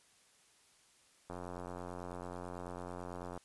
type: click train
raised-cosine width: 1 ms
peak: -30 dBFS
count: 186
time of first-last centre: 1.3-3.376 s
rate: 89.1 Hz
effects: white hiss -67 dBFS RMS until 3.44 s + resampled to 24000 Hz